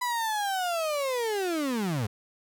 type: linear sweep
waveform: 35% pulse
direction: down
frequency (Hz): 998 to 96.9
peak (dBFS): -25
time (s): 0.01-2.07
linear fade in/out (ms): 10
effects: none